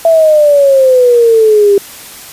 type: exponential sweep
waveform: sine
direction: down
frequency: 667 to 395.9 Hz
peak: -3 dBFS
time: 0.05-1.78 s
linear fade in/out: 2 ms
effects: white hiss -30 dBFS RMS until 2.32 s + resampled to 32000 Hz